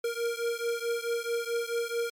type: beating tone pair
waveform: square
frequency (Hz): 466.2 / 470.8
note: A#4 / A#4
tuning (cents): 0 / +17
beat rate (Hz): 4.6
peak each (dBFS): -32 / -33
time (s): 0.04-2.1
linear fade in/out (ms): 5
effects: MP3 64 kbps